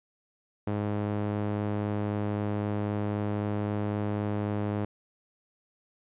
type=tone with band-pass filter; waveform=sawtooth; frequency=103.83 Hz; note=G#2; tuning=in tune; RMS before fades=-30 dBFS; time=0.67-4.85 s; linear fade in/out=5 ms; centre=350 Hz; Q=0.51; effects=resampled to 8000 Hz